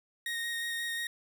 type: tone with vibrato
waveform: 30% pulse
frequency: 1864.7 Hz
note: A#6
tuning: in tune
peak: -30 dBFS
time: 0.26-1.07 s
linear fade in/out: 2 ms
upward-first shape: square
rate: 5.6 Hz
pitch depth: 10 cents each way
effects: none